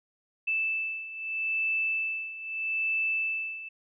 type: beating tone pair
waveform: sine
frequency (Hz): 2637 / 2637.79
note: E7 / E7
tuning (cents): 0 / +1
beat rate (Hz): 0.79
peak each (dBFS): -33 / -29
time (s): 0.47-3.69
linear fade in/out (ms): 10
effects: none